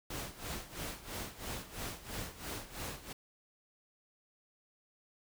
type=noise with tremolo; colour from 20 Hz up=pink; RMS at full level=-40 dBFS; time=0.1-3.13 s; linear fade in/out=5 ms; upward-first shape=sine; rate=3 Hz; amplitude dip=80%; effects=none